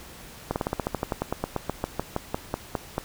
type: slowing click train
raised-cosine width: 1 ms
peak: -11 dBFS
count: 22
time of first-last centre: 0.51-2.981 s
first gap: 49 ms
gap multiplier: 1.08
effects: pink hiss -45 dBFS RMS until 3.04 s